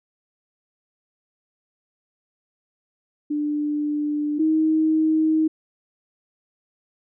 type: tone pair in turn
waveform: sine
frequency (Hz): 296.6 / 314.9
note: D4 / D#4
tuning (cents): +17 / +21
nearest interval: minor second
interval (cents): 104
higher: second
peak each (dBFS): -21 / -16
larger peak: second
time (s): 3.3-4.39 / 4.39-5.48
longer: neither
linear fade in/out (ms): 10
effects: none